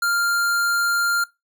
square tone, 1396.9 Hz, F6, in tune, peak -19 dBFS, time 0.02-1.24 s, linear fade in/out 5 ms, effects noise-tail reverb RT60 0.2 s tail -20 dB re dry

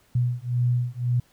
sine beating tone pair, 121.6 / 123.5 Hz, B2 / B2, -26 / 0 cents, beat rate 1.9 Hz, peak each -24 dBFS, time 0.15-1.2 s, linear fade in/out 5 ms, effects pink hiss -61 dBFS RMS until 1.32 s

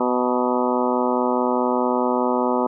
harmonic tone with a mistuned harmonic, 124.7 Hz, B2, 17 cents sharp, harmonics 2 / 3 / 4 / 5 / 6 / 7 / 8 / 9 / 10, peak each -23 / -25 / -25 / -27 / -31 / -26 / -27 / -32 / -31 dBFS, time 0-2.67 s, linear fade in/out 5 ms, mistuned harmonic 8, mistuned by -36 cents, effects none

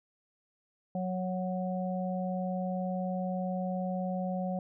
harmonic tone, 184.2 Hz, F#3, 7 cents flat, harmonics 1 / 3 / 4, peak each -32 / -37 / -38 dBFS, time 0.95-4.59 s, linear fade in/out 2 ms, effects none

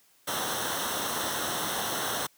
pink noise with comb filter, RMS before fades -31 dBFS, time 0.27-2.27 s, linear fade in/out 10 ms, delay 0.42 ms, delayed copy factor -0.75, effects white hiss -63 dBFS RMS until 2.37 s + high-pass 100 Hz 12 dB/octave

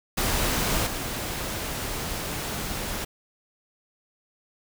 pink noise with level steps, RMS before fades -25 / -31 dBFS, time 0.17-3.05 s, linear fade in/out 10 ms, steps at 0.86 s, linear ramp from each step 10 ms, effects none

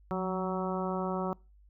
harmonic tone with a mistuned harmonic, 187.2 Hz, F#3, 20 cents sharp, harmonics 1 / 2 / 3 / 4 / 5 / 6 / 7, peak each -33 / -36 / -38 / -39 / -40 / -41 / -41 dBFS, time 0.11-1.33 s, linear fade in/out 0 ms, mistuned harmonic 1, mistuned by -47 cents, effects noise-tail reverb RT60 0.3 s tail -25 dB re dry + added 50 Hz sine -56 dBFS peak until 1.69 s

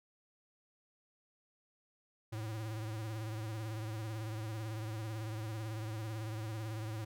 square tone with vibrato, 109.6 Hz, A2, 6 cents flat, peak -39 dBFS, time 2.32-7.05 s, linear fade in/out 10 ms, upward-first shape triangle, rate 18 Hz, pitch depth 78 cents each way, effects none

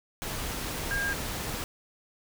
sine tone in noise, 1614 Hz, G#6, 50 cents flat, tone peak -28 dBFS, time 0.91-1.13 s, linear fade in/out 0 ms, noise pink, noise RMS -34 dBFS, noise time 0.22-1.64 s, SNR +3 dB, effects none

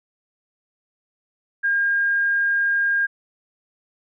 sine tone, 1614 Hz, G#6, 50 cents flat, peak -17 dBFS, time 1.63-3.07 s, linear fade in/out 20 ms, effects none

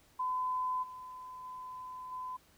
sine tone with level steps, 1014 Hz, B5, 45 cents sharp, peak -31 / -44 / -42 / -38 dBFS, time 0.19-2.37 s, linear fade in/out 10 ms, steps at 0.82 / 1.43 / 2.11 s, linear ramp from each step 20 ms, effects pink hiss -65 dBFS RMS until 2.57 s

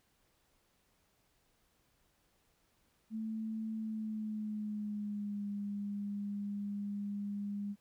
sine tone with pitch glide, 220.2 to 203.1 Hz, A3 to G#3, +2 to -38 cents, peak -36 dBFS, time 3.1-7.76 s, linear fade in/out 50 ms, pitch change -140 cents, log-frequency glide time 3.75-5.48 s, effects pink hiss -74 dBFS RMS until 7.8 s

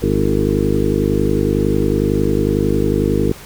harmonic tone with a mistuned harmonic, 51 Hz, G#1, 31 cents flat, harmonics 1 / 2 / 3 / 4 / 5 / 6 / 7 / 8 / 9, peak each -22 / -22 / -22 / -22 / -22 / -22 / -22 / -22 / -22 dBFS, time 0.02-3.32 s, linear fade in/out 5 ms, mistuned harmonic 7, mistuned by -42 cents, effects pink hiss -37 dBFS RMS until 3.45 s

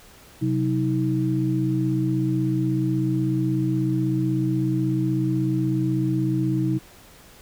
sine tone cluster, 130.3 / 186.6 / 317.7 Hz, C3 / F#3 / D#4, -7 / +15 / +36 cents, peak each -23 / -28 / -23 dBFS, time 0.41-6.79 s, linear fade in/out 20 ms, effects pink hiss -49 dBFS RMS until 7.41 s

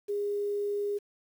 sine tone with quantisation, 408.8 Hz, G#4, 27 cents flat, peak -28 dBFS, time 0.08-0.99 s, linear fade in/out 20 ms, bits 9, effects none

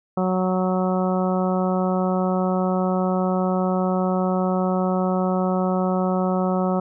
harmonic tone, 185 Hz, F#3, in tune, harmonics 1 / 2 / 3 / 4 / 5 / 6 / 7, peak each -21 / -27 / -26 / -28 / -33 / -34 / -32 dBFS, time 0.17-6.8 s, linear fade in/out 5 ms, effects none

